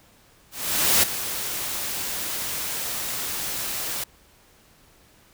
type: noise with ADSR envelope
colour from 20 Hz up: white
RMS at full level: -17 dBFS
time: 0.51-4.04 s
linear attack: 520 ms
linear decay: 10 ms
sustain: -12 dB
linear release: 6 ms
effects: pink hiss -56 dBFS RMS until 5.33 s